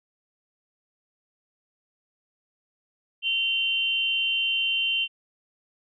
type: tone pair together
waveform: sine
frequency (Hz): 2761 / 3099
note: F7 / G7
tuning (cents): -20 / -21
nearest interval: major second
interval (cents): 199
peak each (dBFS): -25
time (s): 3.22-5.08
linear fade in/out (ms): 50
effects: none